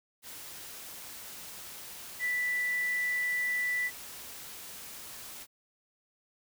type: tone in noise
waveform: sine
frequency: 1975 Hz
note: B6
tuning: in tune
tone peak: -28 dBFS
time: 2.19-3.91 s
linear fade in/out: 50 ms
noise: white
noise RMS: -45 dBFS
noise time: 0.22-5.47 s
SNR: +14 dB
effects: none